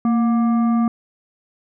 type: tone with frequency modulation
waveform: sine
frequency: 230 Hz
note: A#3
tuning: 23 cents flat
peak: -14 dBFS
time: 0.05-0.88 s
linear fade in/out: 2 ms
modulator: 949 Hz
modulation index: 0.39
effects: none